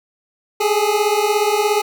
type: beating tone pair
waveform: 25% pulse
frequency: 409.8 / 426.8 Hz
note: G#4 / G#4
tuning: -23 / +47 cents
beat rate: 17 Hz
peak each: -14 dBFS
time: 0.6-1.82 s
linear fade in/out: 10 ms
effects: none